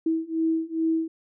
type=beating tone pair; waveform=sine; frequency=322.8 / 325.2 Hz; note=E4 / E4; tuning=-36 / -23 cents; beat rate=2.4 Hz; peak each=-26 / -25 dBFS; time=0.06-1.08 s; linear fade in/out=5 ms; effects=none